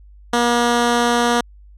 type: tone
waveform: 10% pulse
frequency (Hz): 238.8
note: A#3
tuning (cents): +42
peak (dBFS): -6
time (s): 0.33-1.41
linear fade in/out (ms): 5
effects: added 50 Hz sine -41 dBFS peak until 1.77 s + low-pass 9000 Hz 12 dB/octave